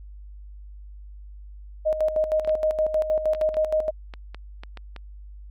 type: tone with tremolo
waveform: sine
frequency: 622.3 Hz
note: D#5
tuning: in tune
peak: -18 dBFS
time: 1.85-3.91 s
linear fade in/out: 20 ms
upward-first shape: square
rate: 6.4 Hz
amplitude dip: 65%
type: clicks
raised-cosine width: 0.3 ms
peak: -23 dBFS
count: 10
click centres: 2.448 / 2.494 / 3.349 / 3.417 / 3.543 / 4.138 / 4.346 / 4.635 / 4.773 / 4.963 s
effects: added 50 Hz sine -39 dBFS peak until 5.5 s